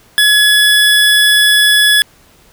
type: tone pair together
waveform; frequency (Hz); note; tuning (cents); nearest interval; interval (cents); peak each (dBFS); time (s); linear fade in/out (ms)
square; 1695 / 3399; G#6 / G#7; +35 / +39; octave; 1204; -10; 0.18-2.02; 0
effects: pink hiss -47 dBFS RMS until 2.52 s